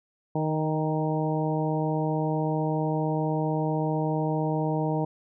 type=harmonic tone with a mistuned harmonic; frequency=155.56 Hz; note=D#3; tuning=in tune; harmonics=1 / 2 / 3 / 4 / 5 / 6; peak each=-27 / -30 / -32 / -33 / -34 / -35 dBFS; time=0.35-5.05 s; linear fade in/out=5 ms; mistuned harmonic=5; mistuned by=+18 cents; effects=none